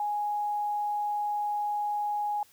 sine tone, 830.6 Hz, G#5, in tune, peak -27 dBFS, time 0-2.43 s, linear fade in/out 2 ms, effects white hiss -60 dBFS RMS until 2.52 s

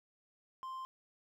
triangle tone, 1046.5 Hz, C6, in tune, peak -39 dBFS, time 0.63-0.85 s, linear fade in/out 0 ms, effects none

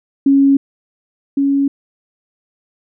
sine tone pair in turn, 275.9 / 278.1 Hz, C#4 / C#4, -8 / +6 cents, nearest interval unison, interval 14 cents, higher second, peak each -7 / -11 dBFS, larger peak first, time 0.26-0.57 / 1.37-1.68 s, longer neither, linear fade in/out 5 ms, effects none

